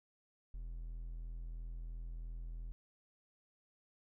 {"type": "tone", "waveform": "triangle", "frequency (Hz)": 41.49, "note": "E1", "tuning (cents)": 12, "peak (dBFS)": -40, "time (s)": [0.54, 2.72], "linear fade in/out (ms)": 0, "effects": []}